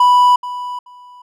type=tone with echo; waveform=triangle; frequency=987 Hz; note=B5; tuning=1 cent flat; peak=-5 dBFS; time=0-0.36 s; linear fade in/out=5 ms; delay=430 ms; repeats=2; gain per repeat=-15 dB; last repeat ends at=1.22 s; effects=none